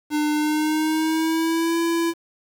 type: tone with pitch glide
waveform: square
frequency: 300 to 334.8 Hz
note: D4 to E4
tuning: +37 to +27 cents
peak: -20 dBFS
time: 0.1-2.14 s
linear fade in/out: 50 ms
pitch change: +190 cents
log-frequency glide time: 0.33-1.79 s
effects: 8-bit